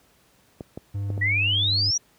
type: clicks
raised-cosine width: 2 ms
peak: -20 dBFS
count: 4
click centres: 0.608 / 0.775 / 1.103 / 1.178 s
type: tone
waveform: triangle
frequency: 100 Hz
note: G2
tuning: 35 cents sharp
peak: -23 dBFS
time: 0.94-1.91 s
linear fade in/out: 10 ms
type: exponential sweep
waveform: sine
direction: up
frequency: 1900 to 5920 Hz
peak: -20 dBFS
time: 1.21-1.98 s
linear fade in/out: 10 ms
effects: pink hiss -60 dBFS RMS until 2.18 s + high-pass 60 Hz 12 dB/octave